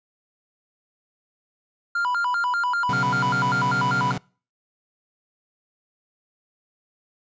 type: tone with vibrato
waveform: triangle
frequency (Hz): 1174.7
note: D6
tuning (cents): 0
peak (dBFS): -19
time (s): 1.95-4.12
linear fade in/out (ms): 5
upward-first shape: square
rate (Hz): 5.1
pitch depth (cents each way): 300
type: chord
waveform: sawtooth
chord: B suspended second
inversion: none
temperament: just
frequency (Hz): 123.47 / 138.9 / 185.21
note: B2 / C#3 / F#3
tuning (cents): 0 / +4 / +2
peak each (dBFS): -25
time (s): 2.89-4.18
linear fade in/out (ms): 5
effects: noise-tail reverb RT60 0.4 s tail -25 dB re dry + resampled to 16000 Hz